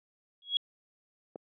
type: tone with exponential growth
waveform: sine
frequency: 3322 Hz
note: G#7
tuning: in tune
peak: -21 dBFS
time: 0.42-0.57 s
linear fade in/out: 1 ms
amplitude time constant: 32 ms
type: click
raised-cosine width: 2 ms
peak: -22 dBFS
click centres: 1.358 s
effects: high-pass 400 Hz 12 dB/octave